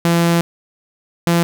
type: tone pair in turn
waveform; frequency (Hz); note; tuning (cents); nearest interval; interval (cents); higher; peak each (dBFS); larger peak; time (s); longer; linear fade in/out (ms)
sawtooth; 169.6 / 170.36; E3 / F3; +50 / -43; unison; 7; second; -8; neither; 0.05-0.41 / 1.27-1.43; first; 0
effects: none